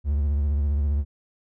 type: tone with vibrato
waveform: triangle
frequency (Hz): 72.2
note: D2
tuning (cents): -29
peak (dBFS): -18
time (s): 0.04-1.05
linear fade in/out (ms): 50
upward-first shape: triangle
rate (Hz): 15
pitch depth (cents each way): 94
effects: none